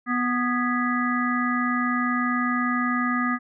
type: harmonic tone with a mistuned harmonic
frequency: 246.9 Hz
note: B3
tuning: in tune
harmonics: 1 / 3 / 5 / 7 / 8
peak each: -24 / -36 / -26 / -30 / -31 dBFS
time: 0.06-3.39 s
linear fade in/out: 50 ms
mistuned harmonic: 7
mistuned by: -58 cents
effects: none